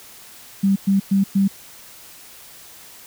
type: tone bursts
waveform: sine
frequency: 196 Hz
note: G3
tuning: in tune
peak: -13 dBFS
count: 4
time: 0.63-1.48 s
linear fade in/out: 10 ms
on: 130 ms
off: 110 ms
effects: white hiss -43 dBFS RMS until 3.06 s